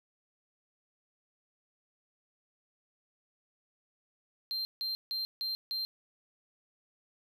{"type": "tone bursts", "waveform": "triangle", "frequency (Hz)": 4160, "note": "C8", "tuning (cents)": -11, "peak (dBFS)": -31, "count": 5, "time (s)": [4.51, 5.85], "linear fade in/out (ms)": 0, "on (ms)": 140, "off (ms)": 160, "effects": []}